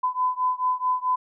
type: beating tone pair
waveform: sine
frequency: 1007 / 1011.6 Hz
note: B5 / B5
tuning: +33 / +41 cents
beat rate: 4.6 Hz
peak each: -24 / -25 dBFS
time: 0.03-1.16 s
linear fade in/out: 10 ms
effects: none